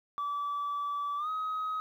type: tone with pitch glide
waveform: sine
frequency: 1154 to 1265.7 Hz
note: D6 to D#6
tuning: -31 to +29 cents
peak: -29 dBFS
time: 0.18-1.8 s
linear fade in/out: 0 ms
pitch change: +160 cents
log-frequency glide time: 1.17-1.29 s
effects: tanh soft clip ceiling -29 dBFS + 11-bit